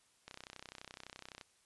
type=click train; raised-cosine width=0.2 ms; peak=-30 dBFS; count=37; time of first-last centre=0.28-1.412 s; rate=31.8 Hz; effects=white hiss -71 dBFS RMS until 1.65 s + resampled to 24000 Hz